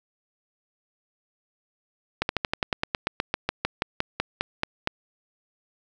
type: slowing click train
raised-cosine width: 0.3 ms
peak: -7 dBFS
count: 20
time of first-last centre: 2.22-4.874 s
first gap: 71 ms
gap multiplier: 1.07
effects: none